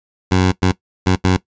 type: tone bursts at uneven times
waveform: 15% pulse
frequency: 92.5 Hz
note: F#2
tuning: in tune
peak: -5 dBFS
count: 4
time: 0.31-0.52 / 0.62-0.72 / 1.06-1.16 / 1.24-1.37 s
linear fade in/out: 10 ms
effects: noise-tail reverb RT60 0.1 s tail -18 dB re dry + resampled to 16000 Hz